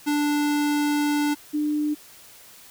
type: tone pair in turn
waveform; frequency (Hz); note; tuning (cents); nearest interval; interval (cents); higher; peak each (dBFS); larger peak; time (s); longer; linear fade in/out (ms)
square / sine; 293.7 / 299; D4 / D4; 0 / +31; unison; 31; second; -21; neither; 0.06-1.35 / 1.53-1.95; first; 20
effects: white hiss -48 dBFS RMS until 2.7 s